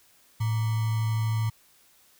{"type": "tone with sample-and-hold", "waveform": "sine", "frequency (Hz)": 110.9, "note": "A2", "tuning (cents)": 14, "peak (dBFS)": -23, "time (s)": [0.4, 1.5], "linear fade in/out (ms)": 10, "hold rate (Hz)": 1050, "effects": ["white hiss -60 dBFS RMS until 2.19 s"]}